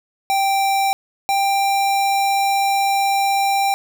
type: tone pair in turn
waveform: square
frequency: 784 / 789.5 Hz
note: G5 / G5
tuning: 0 / +12 cents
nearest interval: unison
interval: 12 cents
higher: second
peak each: -16 dBFS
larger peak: neither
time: 0.3-0.93 / 1.29-3.74 s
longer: second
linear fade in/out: 0 ms
effects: none